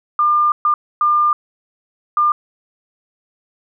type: tone bursts at uneven times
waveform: sine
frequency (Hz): 1200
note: D6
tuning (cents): +37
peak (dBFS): -11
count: 4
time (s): 0.19-0.52 / 0.65-0.74 / 1.01-1.33 / 2.17-2.32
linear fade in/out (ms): 2
effects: none